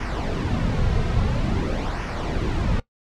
brown noise with flanger, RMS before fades -23 dBFS, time 0-2.8 s, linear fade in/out 5 ms, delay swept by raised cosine 0.25 to 3.55 ms, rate 0.49 Hz, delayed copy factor -0.55, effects noise-tail reverb RT60 0.1 s tail -19 dB re dry + low-pass 5000 Hz 12 dB/octave

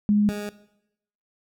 sine / 20% pulse tone pair in turn, 207.7 / 206.9 Hz, G#3 / G#3, 0 / -6 cents, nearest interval unison, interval 6 cents, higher first, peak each -16 / -25 dBFS, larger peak first, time 0.09-0.29 / 0.29-0.49 s, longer neither, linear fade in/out 0 ms, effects noise-tail reverb RT60 0.8 s tail -17 dB re dry

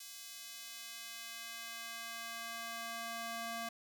square tone with high-pass filter sweep, 230.5 Hz, A#3, 19 cents flat, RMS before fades -45 dBFS, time 0-3.69 s, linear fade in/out 5 ms, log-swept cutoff 4600 to 600 Hz, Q 0.72, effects none

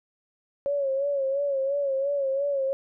sine tone with vibrato, 553 Hz, C#5, 4 cents flat, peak -23 dBFS, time 0.66-2.73 s, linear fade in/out 0 ms, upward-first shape sine, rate 2.9 Hz, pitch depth 63 cents each way, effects none

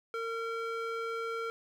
square tone with band-pass filter, 457 Hz, A#4, 34 cents flat, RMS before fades -36 dBFS, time 0.14-1.5 s, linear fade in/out 0 ms, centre 1200 Hz, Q 1.2, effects 11-bit

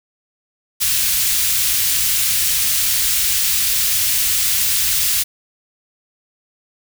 white band-stop noise, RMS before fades -17 dBFS, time 0.8-5.24 s, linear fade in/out 20 ms, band 100 to 2300 Hz, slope 12 dB/octave, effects none

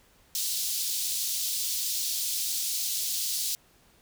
pink high-pass noise, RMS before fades -30 dBFS, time 0.35-3.55 s, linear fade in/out 0 ms, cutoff 3900 Hz, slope 24 dB/octave, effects pink hiss -61 dBFS RMS until 4.01 s

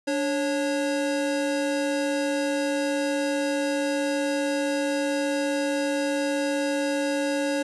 square tone pair together, 290.9 / 550 Hz, D4 / C#5, -16 / -14 cents, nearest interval major seventh, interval 1102 cents, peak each -27 dBFS, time 0.07-7.63 s, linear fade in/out 10 ms, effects resampled to 24000 Hz + 10-bit

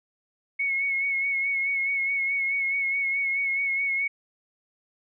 sine tone with vibrato, 2197 Hz, C#7, 16 cents flat, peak -23 dBFS, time 0.59-4.08 s, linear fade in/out 10 ms, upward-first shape sine, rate 4.7 Hz, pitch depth 33 cents each way, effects none

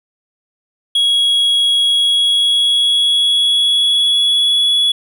triangle tone with pitch glide, 3322 to 3386 Hz, G#7 to G#7, 0 to +33 cents, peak -9 dBFS, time 0.95-4.92 s, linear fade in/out 5 ms, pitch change +33 cents, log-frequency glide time 1.85-4.68 s, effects none

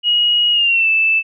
sine tone with pitch glide, 2893 to 2638 Hz, F#7 to E7, -40 to +1 cents, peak -11 dBFS, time 0.03-1.23 s, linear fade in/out 50 ms, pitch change -159 cents, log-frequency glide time 0.52-0.88 s, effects none

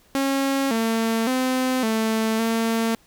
sawtooth tone with pitch steps, 272.8 / 225.9 / 257.2 / 221.5 / 226.8 Hz, C#4 / A3 / C4 / A3 / A#3, -28 / +46 / -30 / +12 / -47 cents, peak -16 dBFS, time 0.15-2.95 s, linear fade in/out 0 ms, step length 560 ms, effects pink hiss -57 dBFS RMS until 3.06 s

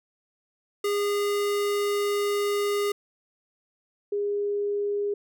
square / sine tone pair in turn, 408.4 / 408.4 Hz, G#4 / G#4, -29 / -29 cents, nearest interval unison, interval 0 cents, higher neither, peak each -24 dBFS, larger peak neither, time 0.84-2.92 / 4.12-5.14 s, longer first, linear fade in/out 5 ms, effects none

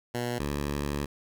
10% pulse tone pair in turn, 121.1 / 72.01 Hz, B2 / D2, -34 / -33 cents, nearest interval major sixth, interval 899 cents, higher first, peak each -21 dBFS, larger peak neither, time 0.14-0.39 / 0.39-1.06 s, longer second, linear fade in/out 10 ms, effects none

